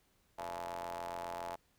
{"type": "ring-modulated tone", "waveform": "sawtooth", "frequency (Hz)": 87.31, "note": "F2", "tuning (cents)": 0, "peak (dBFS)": -33, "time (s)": [0.38, 1.56], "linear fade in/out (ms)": 10, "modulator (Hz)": 767, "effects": ["pink hiss -73 dBFS RMS until 1.78 s"]}